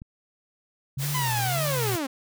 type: click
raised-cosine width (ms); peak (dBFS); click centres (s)
5; -28; 0.019
type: tone with vibrato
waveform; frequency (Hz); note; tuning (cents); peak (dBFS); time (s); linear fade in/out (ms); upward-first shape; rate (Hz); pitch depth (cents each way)
sine; 131.2; C3; +5; -27; 0.97-1.96; 5; sine; 1.8; 190
type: noise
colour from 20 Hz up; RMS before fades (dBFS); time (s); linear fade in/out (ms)
white; -32; 0.98-2; 50
type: linear sweep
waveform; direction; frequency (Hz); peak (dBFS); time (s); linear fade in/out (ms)
sawtooth; down; 1028 to 253.8; -23; 1.14-2.07; 10
effects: none